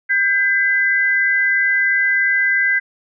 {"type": "tone pair together", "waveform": "sine", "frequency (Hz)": [1590, 2013], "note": ["G6", "B6"], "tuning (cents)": [24, 33], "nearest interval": "major third", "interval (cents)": 409, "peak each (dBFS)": -16, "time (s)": [0.09, 2.8], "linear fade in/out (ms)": 20, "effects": []}